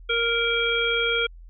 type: harmonic tone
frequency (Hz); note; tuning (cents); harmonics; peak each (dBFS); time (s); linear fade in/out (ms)
466.2; A#4; 0; 1 / 3 / 5 / 7; -26 / -26 / -26 / -26; 0.09-1.27; 10
effects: added 42 Hz sine -41 dBFS peak until 1.49 s